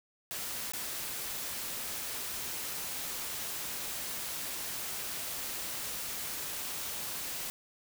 white noise with dropouts, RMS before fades -38 dBFS, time 0.31-7.5 s, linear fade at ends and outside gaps 0 ms, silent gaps 0.72-0.735 s, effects none

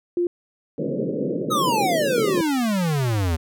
sine tone, 350 Hz, F4, 4 cents sharp, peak -18 dBFS, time 0.17-0.27 s, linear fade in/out 2 ms
white band-pass noise, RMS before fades -25 dBFS, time 0.78-2.41 s, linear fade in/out 2 ms, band 130 to 560 Hz, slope 96 dB/octave
square exponential sweep, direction down, 1301 to 77.78 Hz, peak -20 dBFS, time 1.5-3.37 s, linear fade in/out 20 ms
effects none

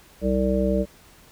harmonic tone, 64.7 Hz, C2, 19 cents flat, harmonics 1 / 3 / 5 / 7 / 9, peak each -26 / -23 / -28 / -27 / -25 dBFS, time 0.21-0.86 s, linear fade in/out 50 ms, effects pink hiss -52 dBFS RMS until 1.31 s

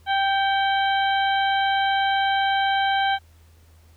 harmonic tone with a mistuned harmonic, 784 Hz, G5, in tune, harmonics 1 / 2 / 3 / 4 / 5, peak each -20 / -25 / -33 / -29 / -35 dBFS, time 0.06-3.19 s, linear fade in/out 50 ms, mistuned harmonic 3, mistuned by -54 cents, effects added 81 Hz sine -50 dBFS peak until 3.96 s + pink hiss -60 dBFS RMS until 3.96 s

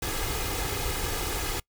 pink noise with comb filter, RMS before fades -30 dBFS, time 0.02-1.6 s, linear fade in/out 5 ms, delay 2.4 ms, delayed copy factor +0.6, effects noise-tail reverb RT60 0.1 s tail -24 dB re dry

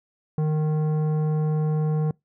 sine tone with tanh clipping, 154 Hz, D#3, 17 cents flat, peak -22 dBFS, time 0.38-2.11 s, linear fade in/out 2 ms, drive 12 dB, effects noise-tail reverb RT60 0.2 s tail -26 dB re dry

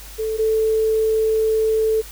sine tone pair in turn, 440 / 440 Hz, A4 / A4, 0 / 0 cents, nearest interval unison, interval 0 cents, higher neither, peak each -20 / -15 dBFS, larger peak second, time 0.18-0.38 / 0.38-2.02 s, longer second, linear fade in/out 20 ms, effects added 50 Hz sine -38 dBFS peak until 2.11 s + white hiss -40 dBFS RMS until 2.11 s

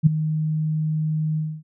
sine tone with ADSR envelope, 155.56 Hz, D#3, in tune, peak -7 dBFS, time 0.03-1.63 s, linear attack 34 ms, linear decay 11 ms, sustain -13 dB, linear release 260 ms, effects none

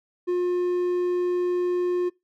triangle tone, 356.7 Hz, F4, 37 cents sharp, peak -19 dBFS, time 0.27-2.1 s, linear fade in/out 20 ms, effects noise-tail reverb RT60 0.2 s tail -22 dB re dry

